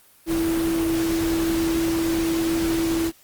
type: tone in noise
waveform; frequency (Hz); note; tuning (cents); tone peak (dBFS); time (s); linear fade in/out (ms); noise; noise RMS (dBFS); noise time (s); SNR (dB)
sine; 329.6; E4; 0; -20; 0.26-3.12; 50; pink; -30; 0.26-3.12; +7
effects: white hiss -54 dBFS RMS until 3.23 s + Opus 32 kbps